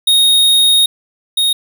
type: tone pair in turn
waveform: square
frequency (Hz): 3729 / 3729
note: A#7 / A#7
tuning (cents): 0 / 0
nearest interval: unison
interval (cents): 0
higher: neither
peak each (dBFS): -8 / -11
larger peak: first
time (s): 0.07-0.86 / 1.37-1.53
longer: first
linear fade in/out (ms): 5
effects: none